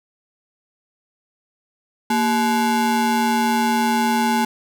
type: ring-modulated tone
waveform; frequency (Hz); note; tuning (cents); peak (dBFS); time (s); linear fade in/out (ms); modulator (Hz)
square; 313.1; D#4; +11; -14; 2.1-4.45; 5; 546
effects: none